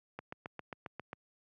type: click train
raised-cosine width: 0.5 ms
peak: -26 dBFS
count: 8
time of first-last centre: 0.19-1.131 s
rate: 7.44 Hz
effects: high-pass 100 Hz 12 dB/octave